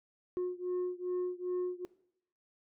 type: beating tone pair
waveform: sine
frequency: 360 / 362.5 Hz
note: F#4 / F#4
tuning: -47 / -35 cents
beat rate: 2.5 Hz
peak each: -33 / -35 dBFS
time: 0.37-1.85 s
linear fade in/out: 0 ms
effects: noise-tail reverb RT60 0.7 s tail -19 dB re dry + tanh soft clip ceiling -30 dBFS